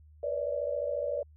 sine tone cluster, 481.1 / 501 / 576 / 630 Hz, B4 / B4 / D5 / D#5, -45 / +25 / -34 / +21 cents, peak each -38 / -38 / -31 / -38 dBFS, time 0.23-1.23 s, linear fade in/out 5 ms, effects added 76 Hz sine -53 dBFS peak until 1.36 s

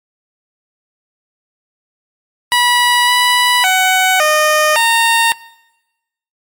15% pulse tone with pitch steps, 974 / 984 / 749 / 612 / 919 Hz, B5 / B5 / F#5 / D#5 / A#5, -24 / -7 / +21 / -29 / -25 cents, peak -3 dBFS, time 2.52-5.32 s, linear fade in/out 0 ms, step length 560 ms, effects noise-tail reverb RT60 1.0 s tail -22 dB re dry + MP3 64 kbps

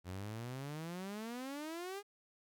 sawtooth exponential sweep, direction up, 87.31 to 415.3 Hz, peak -38 dBFS, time 0.04-2.03 s, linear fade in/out 50 ms, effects 13-bit

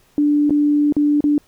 sine tone with dropouts, 293.7 Hz, D4, in tune, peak -12 dBFS, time 0.18-1.38 s, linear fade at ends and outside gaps 1 ms, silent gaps 0.496-0.506 / 0.924-0.966 / 1.206-1.24 s, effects pink hiss -56 dBFS RMS until 1.47 s

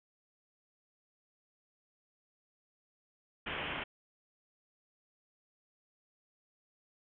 white low-pass noise, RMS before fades -39 dBFS, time 3.46-3.84 s, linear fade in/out 10 ms, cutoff 3200 Hz, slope 96 dB/octave, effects none

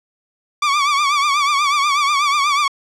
sawtooth tone with vibrato, 1152 Hz, D6, 34 cents flat, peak -10 dBFS, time 0.62-2.68 s, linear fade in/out 5 ms, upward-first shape triangle, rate 8.2 Hz, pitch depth 97 cents each way, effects low-pass 6000 Hz 12 dB/octave

